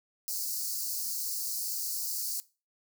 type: high-pass noise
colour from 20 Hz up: white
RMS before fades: -34 dBFS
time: 0.28-2.4 s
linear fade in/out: 0 ms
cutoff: 4300 Hz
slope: 96 dB/octave
effects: noise-tail reverb RT60 0.3 s tail -19 dB re dry